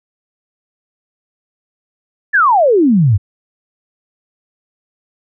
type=exponential sweep; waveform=sine; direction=down; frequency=1800 to 91.3 Hz; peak=-7 dBFS; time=2.33-3.18 s; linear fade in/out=20 ms; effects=none